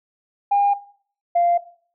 sine tone pair in turn, 808 / 693.8 Hz, G#5 / F5, -48 / -12 cents, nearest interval minor third, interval 264 cents, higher first, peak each -13 dBFS, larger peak neither, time 0.51-0.74 / 1.35-1.58 s, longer neither, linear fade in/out 10 ms, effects noise-tail reverb RT60 0.5 s tail -17 dB re dry + tanh soft clip ceiling -10 dBFS

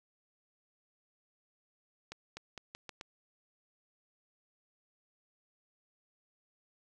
accelerating click train, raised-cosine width 0.2 ms, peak -26 dBFS, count 6, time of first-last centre 2.12-3.011 s, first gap 250 ms, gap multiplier 0.83, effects none

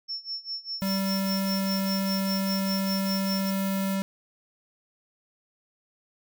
sine tone with tremolo, 5400 Hz, E8, 41 cents sharp, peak -29 dBFS, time 0.08-3.51 s, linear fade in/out 20 ms, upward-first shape sine, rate 5 Hz, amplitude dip 90%
violet noise, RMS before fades -40 dBFS, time 0.8-3.98 s, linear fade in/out 50 ms
square tone, 194 Hz, G3, 18 cents flat, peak -26 dBFS, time 0.82-4.02 s, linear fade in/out 0 ms
effects none

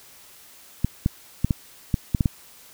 clicks, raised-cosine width 5 ms, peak -7 dBFS, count 8, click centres 0.846 / 1.061 / 1.446 / 1.508 / 1.942 / 2.148 / 2.208 / 2.258 s, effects white hiss -49 dBFS RMS until 2.73 s

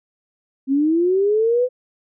sine linear sweep, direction up, 262 to 510 Hz, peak -14 dBFS, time 0.67-1.69 s, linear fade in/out 50 ms, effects none

